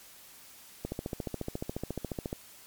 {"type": "click train", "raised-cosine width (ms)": 2, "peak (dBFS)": -20, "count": 22, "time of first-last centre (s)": [0.85, 2.329], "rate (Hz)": 14.2, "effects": ["white hiss -53 dBFS RMS until 2.66 s", "MP3 96 kbps"]}